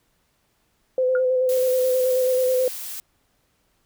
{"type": "tone with vibrato", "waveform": "sine", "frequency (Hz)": 511, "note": "C5", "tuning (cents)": -41, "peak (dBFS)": -17, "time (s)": [0.98, 2.68], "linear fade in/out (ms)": 2, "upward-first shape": "square", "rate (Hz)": 9.3, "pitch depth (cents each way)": 18}
{"type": "tone with exponential decay", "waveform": "sine", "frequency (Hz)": 1428, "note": "F6", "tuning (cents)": 38, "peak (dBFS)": -22, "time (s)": [1.15, 1.24], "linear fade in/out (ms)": 2, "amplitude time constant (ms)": 18}
{"type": "noise", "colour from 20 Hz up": "blue", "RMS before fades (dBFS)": -33, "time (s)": [1.49, 3], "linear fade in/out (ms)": 0}
{"effects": ["pink hiss -67 dBFS RMS until 3.85 s"]}